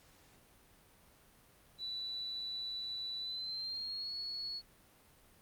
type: tone with pitch glide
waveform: sine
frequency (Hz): 3962 to 4371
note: B7 to C#8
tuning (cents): +5 to -25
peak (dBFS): -38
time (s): 1.78-4.62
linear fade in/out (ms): 50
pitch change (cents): +170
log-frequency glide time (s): 3.19-4.14
effects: pink hiss -64 dBFS RMS until 5.41 s + Opus 48 kbps